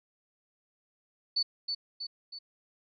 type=tone with echo; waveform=sine; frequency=4488 Hz; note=C#8; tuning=21 cents sharp; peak=-25 dBFS; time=1.36-1.43 s; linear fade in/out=10 ms; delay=320 ms; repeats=3; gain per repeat=-5 dB; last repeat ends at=2.39 s; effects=none